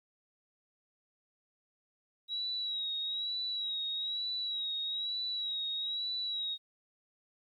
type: tone with vibrato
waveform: sine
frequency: 3854 Hz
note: B7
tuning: 43 cents flat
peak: -33 dBFS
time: 2.28-6.58 s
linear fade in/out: 50 ms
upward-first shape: sine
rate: 1.1 Hz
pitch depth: 49 cents each way
effects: 12-bit